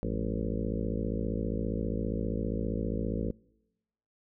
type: harmonic tone with a mistuned harmonic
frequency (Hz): 55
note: A1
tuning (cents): 0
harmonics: 1 / 2 / 3 / 4 / 5 / 6 / 7 / 8 / 9 / 10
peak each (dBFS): -35 / -37 / -37 / -37 / -39 / -41 / -43 / -40 / -40 / -45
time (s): 0.03-3.31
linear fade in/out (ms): 0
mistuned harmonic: 3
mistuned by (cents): +130
effects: noise-tail reverb RT60 1.0 s tail -26 dB re dry